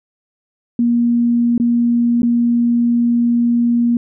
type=tone with dropouts; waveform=sine; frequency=237.3 Hz; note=A#3; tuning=31 cents sharp; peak=-11 dBFS; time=0.79-3.97 s; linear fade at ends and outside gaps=2 ms; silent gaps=1.579-1.599 / 2.22-2.231 s; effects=none